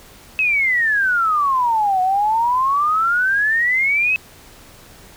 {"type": "exponential two-way sweep", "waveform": "sine", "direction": "down then up", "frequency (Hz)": [2600, 730, 2600], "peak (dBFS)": -14, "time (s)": [0.39, 4.16], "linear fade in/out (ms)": 0, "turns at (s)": 2.01, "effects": ["pink hiss -44 dBFS RMS until 5.16 s"]}